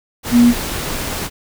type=tone in noise; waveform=sine; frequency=239.7 Hz; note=A#3; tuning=48 cents sharp; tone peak=-6 dBFS; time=0.31-0.54 s; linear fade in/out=50 ms; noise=pink; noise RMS=-23 dBFS; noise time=0.23-1.3 s; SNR=+14 dB; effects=none